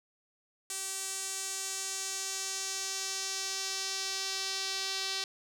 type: tone with band-pass filter sweep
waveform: sawtooth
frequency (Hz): 385.5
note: G4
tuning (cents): -29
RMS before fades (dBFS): -36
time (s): 0.7-5.24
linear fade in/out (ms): 2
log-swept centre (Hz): 8100 to 4600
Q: 2.1
effects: none